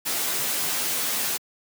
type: noise with comb filter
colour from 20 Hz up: white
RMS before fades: -26 dBFS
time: 0.05-1.38 s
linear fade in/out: 20 ms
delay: 13 ms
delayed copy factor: +0.65
effects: high-pass 150 Hz 12 dB/octave